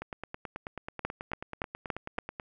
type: two click trains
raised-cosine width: 0.5 ms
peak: -15 / -22 dBFS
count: 5 / 23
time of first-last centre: 1.05-2.186 / 0.02-2.398 s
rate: 3.52 / 9.25 Hz
effects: none